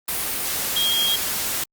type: tone in noise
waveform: sine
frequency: 3249 Hz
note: G#7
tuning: 39 cents flat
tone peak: -19 dBFS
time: 0.76-1.16 s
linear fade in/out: 5 ms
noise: white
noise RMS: -25 dBFS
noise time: 0.08-1.64 s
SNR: +3 dB
effects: Opus 32 kbps